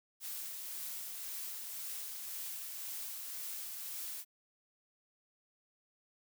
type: noise with tremolo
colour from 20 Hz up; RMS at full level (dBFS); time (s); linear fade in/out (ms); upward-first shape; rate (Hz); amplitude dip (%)
blue; -42; 0.2-4.25; 50; sine; 1.9; 25
effects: none